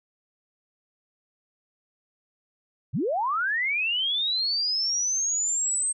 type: linear sweep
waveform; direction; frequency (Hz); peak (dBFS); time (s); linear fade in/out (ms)
sine; up; 88.9 to 8390; -23; 2.93-5.93; 20
effects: none